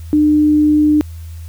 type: tone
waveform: sine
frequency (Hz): 300.9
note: D4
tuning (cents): +42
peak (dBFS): -8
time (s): 0.13-1.01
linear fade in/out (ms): 0
effects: added 82 Hz sine -27 dBFS peak until 1.48 s + white hiss -47 dBFS RMS until 1.48 s